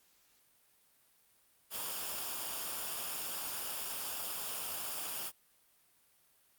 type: noise with comb filter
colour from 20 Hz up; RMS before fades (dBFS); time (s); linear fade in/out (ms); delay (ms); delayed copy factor
white; -39; 1.7-5.32; 50; 0.49; -0.5
effects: white hiss -69 dBFS RMS until 6.58 s + Opus 48 kbps